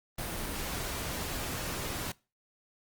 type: noise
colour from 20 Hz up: pink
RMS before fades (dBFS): -36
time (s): 0.18-2.12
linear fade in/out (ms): 5
effects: noise-tail reverb RT60 0.3 s tail -22 dB re dry + Opus 32 kbps